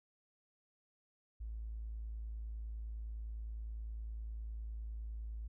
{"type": "tone with tanh clipping", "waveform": "triangle", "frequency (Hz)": 54.9, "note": "A1", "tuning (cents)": -3, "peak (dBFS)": -40, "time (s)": [1.4, 5.48], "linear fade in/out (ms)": 10, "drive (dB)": 2, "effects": []}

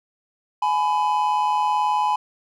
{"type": "tone pair together", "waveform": "triangle", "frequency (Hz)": [841.5, 1000], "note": ["G#5", "B5"], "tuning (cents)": [23, 21], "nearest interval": "minor third", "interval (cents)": 298, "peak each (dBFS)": -19, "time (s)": [0.62, 2.16], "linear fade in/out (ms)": 5, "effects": []}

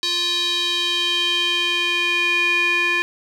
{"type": "tone with band-pass filter sweep", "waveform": "square", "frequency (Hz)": 349.2, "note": "F4", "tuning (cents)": 0, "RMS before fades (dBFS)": -20, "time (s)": [0.03, 3.02], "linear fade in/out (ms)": 0, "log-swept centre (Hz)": [4100, 2200], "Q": 4.8, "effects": []}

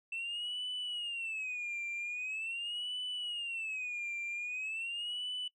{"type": "tone with vibrato", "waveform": "sine", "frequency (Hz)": 2663, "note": "E7", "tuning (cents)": 17, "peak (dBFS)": -34, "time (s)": [0.12, 5.48], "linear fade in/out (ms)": 5, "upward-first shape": "sine", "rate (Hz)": 0.43, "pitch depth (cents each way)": 200, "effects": ["noise-tail reverb RT60 0.1 s tail -23 dB re dry", "tanh soft clip ceiling -34 dBFS"]}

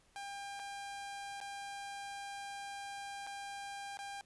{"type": "tone with dropouts", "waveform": "sawtooth", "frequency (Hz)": 800, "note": "G5", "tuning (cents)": 35, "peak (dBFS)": -39, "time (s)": [0.16, 4.21], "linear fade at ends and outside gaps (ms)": 0, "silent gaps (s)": [[0.594, 0.598], [1.403, 1.413], [3.266, 3.271], [3.971, 3.99]], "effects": ["pink hiss -69 dBFS RMS until 4.25 s", "resampled to 24000 Hz"]}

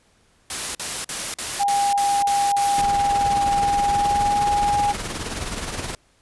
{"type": "noise bursts", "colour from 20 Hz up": "white", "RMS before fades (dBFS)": -27, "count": 8, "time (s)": [0.5, 2.815], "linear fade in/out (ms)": 2, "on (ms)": 250, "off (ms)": 45}
{"type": "tone with pitch glide", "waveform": "sine", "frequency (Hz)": [806, 818.7], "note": ["G5", "G#5"], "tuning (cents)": [48, -25], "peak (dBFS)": -17, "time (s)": [1.59, 4.93], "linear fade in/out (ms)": 20, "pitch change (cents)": 27, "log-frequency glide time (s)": [3.54, 4.44]}
{"type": "noise with tremolo", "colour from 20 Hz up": "pink", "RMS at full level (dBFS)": -26, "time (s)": [2.78, 5.95], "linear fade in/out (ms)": 2, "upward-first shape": "triangle", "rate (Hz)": 19, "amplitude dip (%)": 60}
{"effects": ["pink hiss -60 dBFS RMS until 6.21 s", "resampled to 24000 Hz"]}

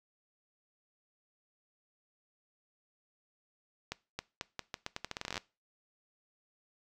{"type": "accelerating click train", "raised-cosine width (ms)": 0.2, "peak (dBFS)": -19, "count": 19, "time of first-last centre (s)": [3.92, 5.378], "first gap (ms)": 270, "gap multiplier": 0.82, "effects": ["noise-tail reverb RT60 0.3 s tail -21 dB re dry"]}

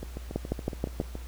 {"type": "two click trains", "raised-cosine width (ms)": 2, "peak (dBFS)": [-14, -23], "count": [5, 9], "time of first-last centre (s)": [[0.36, 1.001], [0.03, 1.154]], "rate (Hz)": [6.24, 7.12], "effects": ["added 60 Hz sine -38 dBFS peak until 1.27 s", "pink hiss -51 dBFS RMS until 1.27 s"]}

